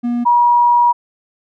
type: tone pair in turn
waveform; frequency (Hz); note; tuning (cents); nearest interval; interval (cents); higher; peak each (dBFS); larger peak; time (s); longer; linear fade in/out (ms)
triangle / sine; 240 / 960; B3 / B5; -49 / -49; 2 octaves; 2400; second; -13 / -8; second; 0.03-0.25 / 0.25-0.93; second; 20
effects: none